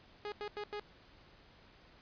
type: tone bursts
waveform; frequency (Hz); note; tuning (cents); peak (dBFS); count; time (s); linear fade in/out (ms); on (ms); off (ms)
sawtooth; 415.3; G#4; 0; -35; 4; 0.25-0.796; 0; 69; 90
effects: pink hiss -61 dBFS RMS until 2.01 s + resampled to 11025 Hz